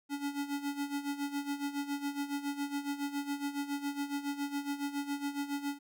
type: tone with tremolo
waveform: square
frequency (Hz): 284.2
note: C#4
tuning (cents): +43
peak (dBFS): -32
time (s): 0.09-5.79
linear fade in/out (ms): 50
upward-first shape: sine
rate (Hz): 7.2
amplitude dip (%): 75
effects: none